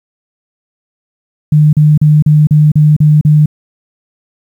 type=tone bursts; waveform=sine; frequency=151.2 Hz; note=D#3; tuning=49 cents flat; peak=-3 dBFS; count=8; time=1.52-3.459 s; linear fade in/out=5 ms; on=210 ms; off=37 ms; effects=7-bit